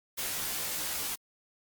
white noise with comb filter, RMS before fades -34 dBFS, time 0.17-1.16 s, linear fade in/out 20 ms, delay 15 ms, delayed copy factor -0.95, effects Opus 48 kbps

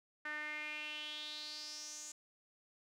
sawtooth tone with band-pass filter sweep, 301.6 Hz, D4, 46 cents sharp, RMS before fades -45 dBFS, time 0.25-2.12 s, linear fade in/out 5 ms, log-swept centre 1700 to 7100 Hz, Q 5.6, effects none

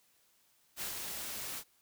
white noise with ADSR envelope, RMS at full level -38 dBFS, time 0.76-1.64 s, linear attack 56 ms, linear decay 110 ms, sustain -3 dB, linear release 62 ms, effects white hiss -70 dBFS RMS until 1.81 s

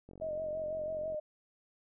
click train, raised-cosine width 2 ms, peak -38 dBFS, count 49, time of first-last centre 0.09-1.145 s, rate 45.5 Hz
sine tone with vibrato, 622.3 Hz, D#5, in tune, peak -34 dBFS, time 0.21-1.2 s, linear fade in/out 10 ms, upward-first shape sine, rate 6 Hz, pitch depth 43 cents each way
effects none

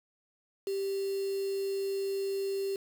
sine tone with quantisation, 392 Hz, G4, in tune, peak -30 dBFS, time 0.67-2.76 s, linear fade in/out 2 ms, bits 7, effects none

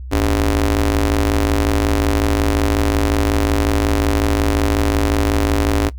sawtooth ring-modulated tone, 105.5 Hz, G#2, 28 cents sharp, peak -7 dBFS, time 0.11-5.9 s, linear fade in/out 20 ms, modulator 181 Hz, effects noise-tail reverb RT60 0.1 s tail -18 dB re dry + added 63 Hz sine -27 dBFS peak until 5.98 s

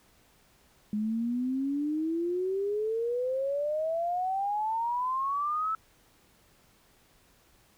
sine exponential sweep, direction up, 207.7 to 1320 Hz, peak -27 dBFS, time 0.93-5.75 s, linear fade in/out 2 ms, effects pink hiss -63 dBFS RMS until 7.77 s

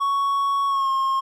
triangle tone with pitch glide, 1113 to 1073.2 Hz, C#6 to C6, +7 to +44 cents, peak -17 dBFS, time 0-1.21 s, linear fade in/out 20 ms, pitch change -63 cents, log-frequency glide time 0.67-0.9 s, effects none

